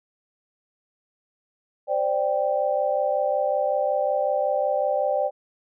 sine chord, C suspended second, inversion none, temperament just, 523.3 / 588.7 / 784.9 Hz, C5 / D5 / G5, 0 / +4 / +2 cents, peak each -26 / -23 / -26 dBFS, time 1.87-5.31 s, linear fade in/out 50 ms, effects none

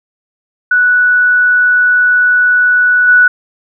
sine tone with level steps, 1477 Hz, F#6, 3 cents flat, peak -6 / -3 dBFS, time 0.71-3.28 s, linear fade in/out 5 ms, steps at 3.07 s, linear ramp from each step 20 ms, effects none

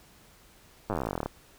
slowing click train, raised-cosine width 1 ms, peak -16 dBFS, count 22, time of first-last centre 0.9-1.26 s, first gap 9 ms, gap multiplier 1.06, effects pink hiss -57 dBFS RMS until 1.58 s

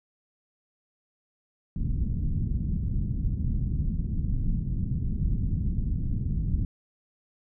pink low-pass noise, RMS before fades -27 dBFS, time 1.76-6.65 s, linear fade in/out 2 ms, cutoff 200 Hz, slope 24 dB/octave, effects none

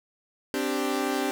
sawtooth chord, C suspended second, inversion none, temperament equal, 261.6 / 293.7 / 392 Hz, C4 / D4 / G4, 0 / 0 / 0 cents, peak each -26 dBFS, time 0.54-1.31 s, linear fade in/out 0 ms, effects none

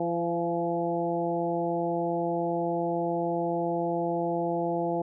harmonic tone with a mistuned harmonic, 169.9 Hz, F3, 47 cents flat, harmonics 1 / 2 / 3 / 4 / 5, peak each -34 / -30 / -32 / -31 / -35 dBFS, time 0-5.02 s, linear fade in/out 5 ms, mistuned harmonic 4, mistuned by +18 cents, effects none

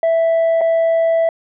sine tone with dropouts, 659.3 Hz, E5, in tune, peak -9 dBFS, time 0.03-1.29 s, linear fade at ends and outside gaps 2 ms, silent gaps 0.61-0.614 s, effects tanh soft clip ceiling -11 dBFS

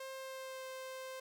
sawtooth tone with pitch glide, 530 to 522.4 Hz, C5 to C5, +22 to -3 cents, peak -40 dBFS, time 0-1.2 s, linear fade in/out 5 ms, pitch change -25 cents, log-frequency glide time 0.12-0.67 s, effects none

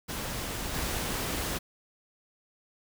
pink noise with level steps, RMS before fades -35 / -32 dBFS, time 0.08-1.59 s, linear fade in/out 20 ms, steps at 0.73 s, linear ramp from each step 20 ms, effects none

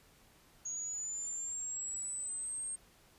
sine linear sweep, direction up, 6630 to 8530 Hz, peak -37 dBFS, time 0.65-2.76 s, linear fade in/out 10 ms, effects pink hiss -64 dBFS RMS until 3.18 s + resampled to 32000 Hz

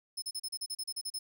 25% pulse tone bursts, 5200 Hz, E8, 24 cents flat, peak -30 dBFS, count 12, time 0.17-1.19 s, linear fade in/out 10 ms, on 52 ms, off 36 ms, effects none

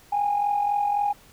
sine tone with amplitude modulation, 819 Hz, G#5, 24 cents flat, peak -17 dBFS, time 0.12-1.13 s, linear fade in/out 10 ms, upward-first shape sine, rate 43.8 Hz, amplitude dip 60%, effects tanh soft clip ceiling -15 dBFS + pink hiss -53 dBFS RMS until 1.32 s

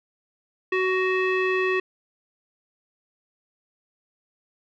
square tone with low-pass filter, 373.1 Hz, F#4, 14 cents sharp, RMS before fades -23 dBFS, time 0.72-1.8 s, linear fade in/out 5 ms, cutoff 2300 Hz, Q 9.5, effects none

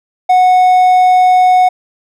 triangle tone, 735 Hz, F#5, 12 cents flat, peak -3 dBFS, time 0.29-1.69 s, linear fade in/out 10 ms, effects none

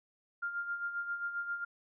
sine tone with tremolo, 1400 Hz, F6, 4 cents sharp, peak -32 dBFS, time 0.42-1.65 s, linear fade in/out 10 ms, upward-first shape sine, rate 7.5 Hz, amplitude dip 60%, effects none

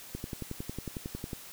click train, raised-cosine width 3 ms, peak -23 dBFS, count 14, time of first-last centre 0.15-1.332 s, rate 11 Hz, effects white hiss -48 dBFS RMS until 1.52 s

